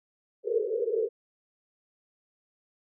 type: band-pass noise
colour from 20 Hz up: pink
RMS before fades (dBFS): -28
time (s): 0.43-1.09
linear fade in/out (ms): 50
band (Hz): 410 to 490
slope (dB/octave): 96
effects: none